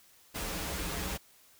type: noise with comb filter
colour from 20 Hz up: pink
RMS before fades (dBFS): -36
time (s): 0.34-1.18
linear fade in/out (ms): 20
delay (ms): 8.1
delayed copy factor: -0.55
effects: white hiss -61 dBFS RMS until 1.59 s